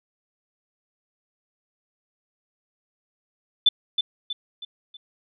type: tone with echo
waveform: sine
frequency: 3516 Hz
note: A7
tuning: 2 cents flat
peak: -12 dBFS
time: 3.66-3.69 s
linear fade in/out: 5 ms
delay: 320 ms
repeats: 4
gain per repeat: -7 dB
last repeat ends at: 4.97 s
effects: none